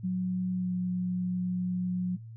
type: tone with pitch glide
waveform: sine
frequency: 183.4 to 180.98 Hz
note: F#3 to F#3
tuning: -15 to -38 cents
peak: -27 dBFS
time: 0.03-2.17 s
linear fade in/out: 20 ms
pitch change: -23 cents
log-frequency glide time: 0.57-0.7 s
effects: noise-tail reverb RT60 0.1 s tail -19 dB re dry + added 113 Hz sine -42 dBFS peak until 2.36 s